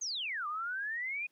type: exponential two-way sweep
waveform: sine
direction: down then up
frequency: 6645 to 1174.7 to 2496 Hz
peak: -34 dBFS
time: 0.01-1.27 s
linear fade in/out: 10 ms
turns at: 0.47 s
effects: pink hiss -75 dBFS RMS until 1.31 s + high-pass 200 Hz 12 dB/octave